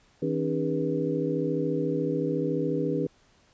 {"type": "tone cluster", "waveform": "sine", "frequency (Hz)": [159.7, 269.2, 303.2, 404.2, 485.1], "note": ["D#3", "C4", "D#4", "G#4", "B4"], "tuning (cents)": [45, 49, -45, -47, -31], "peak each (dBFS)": -31, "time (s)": [0.22, 3.07], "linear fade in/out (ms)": 5, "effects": ["pink hiss -62 dBFS RMS until 3.53 s", "resampled to 16000 Hz"]}